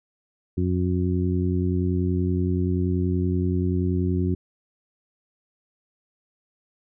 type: harmonic tone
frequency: 90.5 Hz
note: F#2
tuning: 38 cents flat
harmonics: 1 / 2 / 3 / 4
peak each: -23 / -26 / -28 / -29 dBFS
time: 0.57-4.35 s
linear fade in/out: 10 ms
effects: none